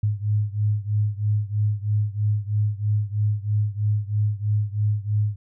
sine beating tone pair, 103.83 / 106.93 Hz, G#2 / A2, 0 / -49 cents, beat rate 3.1 Hz, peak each -22 / -24 dBFS, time 0.03-5.36 s, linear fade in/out 5 ms, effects none

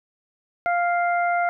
harmonic tone, 698.5 Hz, F5, in tune, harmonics 1 / 2 / 3, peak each -20 / -26 / -30 dBFS, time 0.66-1.49 s, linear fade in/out 0 ms, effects none

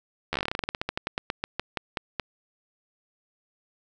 slowing click train, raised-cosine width 0.3 ms, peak -11 dBFS, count 26, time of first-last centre 0.33-2.197 s, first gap 12 ms, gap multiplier 1.13, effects none

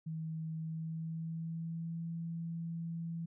sine tone with pitch glide, 160 to 166.51 Hz, D#3 to E3, +49 to +18 cents, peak -37 dBFS, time 0.06-3.26 s, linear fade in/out 10 ms, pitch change +69 cents, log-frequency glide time 0.56-2.05 s, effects none

